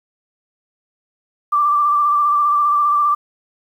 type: tone with vibrato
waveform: sine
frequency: 1174.7 Hz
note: D6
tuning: in tune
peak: -12 dBFS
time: 1.52-3.15 s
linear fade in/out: 10 ms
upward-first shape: square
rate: 15 Hz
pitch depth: 22 cents each way
effects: 8-bit